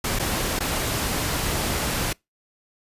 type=noise with dropouts; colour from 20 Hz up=pink; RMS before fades=-25 dBFS; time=0.04-2.13 s; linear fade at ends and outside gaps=5 ms; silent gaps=0.189-0.195 / 0.591-0.604 s; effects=noise-tail reverb RT60 0.2 s tail -26 dB re dry + resampled to 32000 Hz